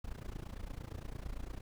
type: noise with amplitude modulation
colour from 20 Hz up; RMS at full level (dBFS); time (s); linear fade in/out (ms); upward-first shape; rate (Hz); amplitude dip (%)
brown; -40; 0.04-1.61; 5; sine; 28.8; 90
effects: none